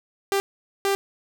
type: tone bursts at uneven times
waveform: sawtooth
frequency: 394.9 Hz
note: G4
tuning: 13 cents sharp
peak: -16 dBFS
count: 2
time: 0.32-0.4 / 0.85-0.95 s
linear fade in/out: 0 ms
effects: none